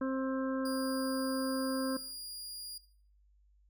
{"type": "harmonic tone", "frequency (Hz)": 264.2, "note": "C4", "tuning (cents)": 17, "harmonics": [1, 2, 4, 5, 6], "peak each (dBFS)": [-32, -38, -44, -46, -48], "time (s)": [0.01, 1.97], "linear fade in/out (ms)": 5}
{"type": "tone", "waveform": "sawtooth", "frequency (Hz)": 4843, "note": "D#8", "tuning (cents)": -48, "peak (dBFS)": -38, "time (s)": [0.65, 2.78], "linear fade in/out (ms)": 5}
{"effects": ["noise-tail reverb RT60 0.5 s tail -17 dB re dry", "added 50 Hz sine -63 dBFS peak until 3.69 s"]}